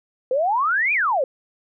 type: exponential two-way sweep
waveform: sine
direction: up then down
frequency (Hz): 490.8 to 2500 to 495.6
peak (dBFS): -17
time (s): 0.31-1.24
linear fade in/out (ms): 2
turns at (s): 0.93
effects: none